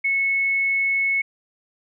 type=tone; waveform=sine; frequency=2198 Hz; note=C#7; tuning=15 cents flat; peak=-18 dBFS; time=0.04-1.22 s; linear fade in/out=10 ms; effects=none